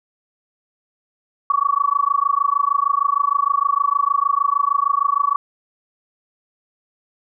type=tone with amplitude modulation; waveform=sine; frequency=1132 Hz; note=C#6; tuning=36 cents sharp; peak=-11 dBFS; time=1.5-5.36 s; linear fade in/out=2 ms; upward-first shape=sine; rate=26.5 Hz; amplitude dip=100%; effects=none